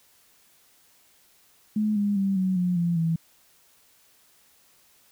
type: tone with pitch steps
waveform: sine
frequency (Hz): 213 / 204 / 195.32 / 187.04 / 179.11 / 171.52 / 164.25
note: G#3 / G#3 / G3 / F#3 / F3 / F3 / E3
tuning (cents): +44 / -31 / -6 / +19 / +44 / -31 / -6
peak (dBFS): -21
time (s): 1.76-3.16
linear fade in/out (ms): 5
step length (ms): 200
effects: white hiss -60 dBFS RMS until 5.11 s